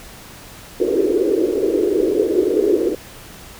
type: band-pass noise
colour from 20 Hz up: pink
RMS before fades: -17 dBFS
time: 0.8-2.95 s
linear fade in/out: 5 ms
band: 330 to 460 Hz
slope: 48 dB/octave
effects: pink hiss -39 dBFS RMS until 3.59 s